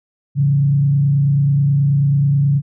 sine tone with frequency modulation, 140.8 Hz, C#3, 27 cents sharp, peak -11 dBFS, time 0.35-2.62 s, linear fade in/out 50 ms, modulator 29.3 Hz, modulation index 0.44, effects none

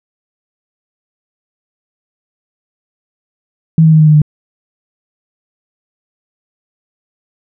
sine tone with pitch steps, 161.2 / 158.98 / 156.79 / 154.63 / 152.5 / 150.4 Hz, E3 / D#3 / D#3 / D#3 / D#3 / D3, -38 / +38 / +14 / -10 / -34 / +42 cents, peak -3 dBFS, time 3.78-4.218 s, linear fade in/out 2 ms, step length 73 ms, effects none

